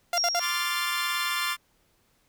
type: tone bursts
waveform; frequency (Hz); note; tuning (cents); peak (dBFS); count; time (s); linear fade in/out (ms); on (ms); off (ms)
sawtooth; 695; F5; -9; -20; 3; 0.13-0.396; 2; 50; 58
type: tone with exponential decay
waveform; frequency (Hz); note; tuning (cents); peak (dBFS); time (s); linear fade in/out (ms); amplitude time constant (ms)
sine; 5588; F8; 0; -22; 0.17-1.51; 2; 290
type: chord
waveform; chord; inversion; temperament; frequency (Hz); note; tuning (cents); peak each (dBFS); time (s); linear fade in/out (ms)
20% pulse; D minor seventh; third; equal with one note detuned; 1046.5 / 1174.7 / 1396.9 / 1752.9; C6 / D6 / F6 / A6; 0 / 0 / 0 / -7; -27; 0.39-1.57; 50
effects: pink hiss -67 dBFS RMS until 2.28 s